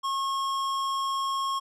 triangle tone with hard clipping, 1086 Hz, C#6, 36 cents flat, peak -28 dBFS, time 0.03-1.6 s, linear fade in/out 20 ms, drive 17 dB, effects none

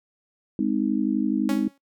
sine chord, Ab major, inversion none, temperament just, 207.7 / 259.6 / 311.5 Hz, Ab3 / C4 / Eb4, 0 / -13 / +2 cents, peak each -25 dBFS, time 0.59-1.68 s, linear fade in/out 2 ms
sawtooth tone with exponential decay, 277.7 Hz, C#4, 3 cents sharp, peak -20 dBFS, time 1.49-1.78 s, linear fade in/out 2 ms, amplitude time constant 63 ms
effects noise-tail reverb RT60 0.1 s tail -19 dB re dry

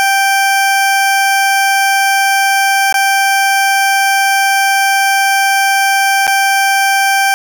20% pulse tone with dropouts, 784 Hz, G5, in tune, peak -4 dBFS, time 0-7.34 s, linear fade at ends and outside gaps 0 ms, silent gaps 2.926-2.942 / 6.269-6.277 s, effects none

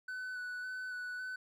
triangle tone with vibrato, 1495 Hz, F#6, 17 cents sharp, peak -37 dBFS, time 0.08-1.36 s, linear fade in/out 5 ms, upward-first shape square, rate 1.8 Hz, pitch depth 15 cents each way, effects none

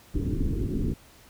pink low-pass noise, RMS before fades -27 dBFS, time 0.14-0.94 s, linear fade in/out 10 ms, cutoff 390 Hz, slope 48 dB/octave, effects pink hiss -54 dBFS RMS until 1.29 s

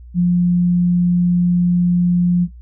sine tone, 176.4 Hz, F3, 18 cents sharp, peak -11 dBFS, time 0.14-2.48 s, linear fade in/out 50 ms, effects noise-tail reverb RT60 0.2 s tail -22 dB re dry + added 60 Hz sine -35 dBFS peak until 2.61 s

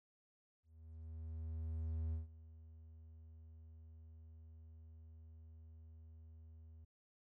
triangle tone with ADSR envelope, 80 Hz, D#2, 49 cents sharp, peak -35 dBFS, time 0.63-6.85 s, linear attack 1500 ms, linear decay 140 ms, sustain -18 dB, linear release 9 ms, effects none

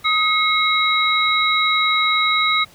sine tone cluster, 1261 / 2162 / 3850 Hz, D#6 / C#7 / B7, +23 / -44 / -45 cents, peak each -19 dBFS, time 0.04-2.65 s, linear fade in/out 20 ms, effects pink hiss -48 dBFS RMS until 2.74 s

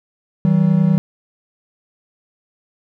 triangle tone pair together, 159.77 / 190 Hz, D#3 / F#3, +46 / +46 cents, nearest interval minor third, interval 300 cents, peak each -12 dBFS, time 0.45-0.98 s, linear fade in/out 0 ms, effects none

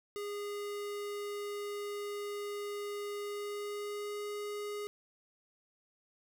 square tone with pitch glide, 410 to 413.8 Hz, G#4 to G#4, -22 to -6 cents, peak -38 dBFS, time 0.16-4.87 s, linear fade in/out 0 ms, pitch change +16 cents, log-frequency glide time 3.2-4.24 s, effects none

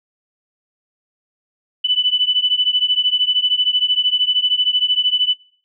sine beating tone pair, 2984 / 2997 Hz, F#7 / F#7, +14 / +22 cents, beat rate 13 Hz, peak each -17 dBFS, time 1.84-5.34 s, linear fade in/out 10 ms, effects noise-tail reverb RT60 0.5 s tail -22 dB re dry

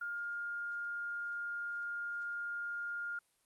sine tone, 1412 Hz, F6, 19 cents sharp, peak -37 dBFS, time 0.01-3.19 s, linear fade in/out 5 ms, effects white hiss -74 dBFS RMS until 3.45 s + Opus 32 kbps

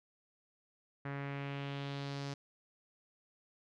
sawtooth tone with low-pass filter sweep, 140.2 Hz, C#3, 20 cents sharp, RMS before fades -41 dBFS, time 1.05-2.34 s, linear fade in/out 5 ms, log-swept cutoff 1800 to 5400 Hz, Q 2.3, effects none

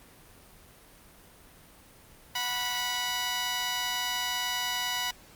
10% pulse tone pair together, 735 / 980 Hz, F#5 / B5, -12 / -14 cents, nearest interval perfect fourth, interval 498 cents, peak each -27 / -22 dBFS, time 2.35-5.11 s, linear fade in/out 5 ms, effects pink hiss -54 dBFS RMS until 5.35 s + Opus 32 kbps

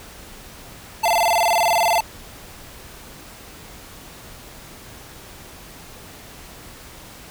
square tone with vibrato, 780 Hz, G5, 9 cents flat, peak -16 dBFS, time 1.03-2.01 s, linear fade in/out 10 ms, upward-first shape square, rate 20 Hz, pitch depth 220 cents each way, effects pink hiss -41 dBFS RMS until 7.3 s

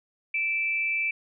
sine tone pair together, 2335 / 2619 Hz, D7 / E7, -11 / -12 cents, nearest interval major second, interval 199 cents, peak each -25 / -31 dBFS, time 0.34-1.11 s, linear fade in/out 5 ms, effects none

